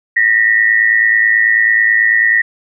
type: tone pair together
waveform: sine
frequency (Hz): 1836 / 1945.2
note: A#6 / B6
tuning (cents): -27 / -27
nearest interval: minor second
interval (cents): 100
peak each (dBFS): -11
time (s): 0.16-2.42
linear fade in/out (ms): 10
effects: none